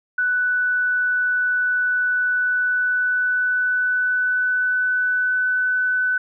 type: tone with pitch glide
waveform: sine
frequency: 1488 to 1501.8 Hz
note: F#6 to F#6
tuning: +9 to +25 cents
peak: -17 dBFS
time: 0.18-6.18 s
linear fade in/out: 5 ms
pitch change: +16 cents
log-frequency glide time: 2.32-5.53 s
effects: none